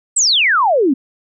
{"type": "exponential sweep", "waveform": "sine", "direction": "down", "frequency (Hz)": [8320, 246.3], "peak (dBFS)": -10, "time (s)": [0.16, 0.94], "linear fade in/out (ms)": 10, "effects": []}